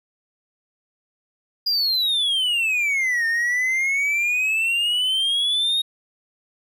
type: exponential two-way sweep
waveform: triangle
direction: down then up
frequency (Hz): 4900 to 1814 to 3756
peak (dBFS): -17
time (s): 1.66-5.82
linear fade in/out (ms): 10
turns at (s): 3.26
effects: none